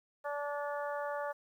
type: harmonic tone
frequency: 289.4 Hz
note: D4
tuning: 25 cents flat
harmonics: 2 / 3 / 4 / 5 / 6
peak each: -37 / -41 / -43 / -45 / -47 dBFS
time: 0.24-1.33 s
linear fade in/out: 20 ms
effects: 11-bit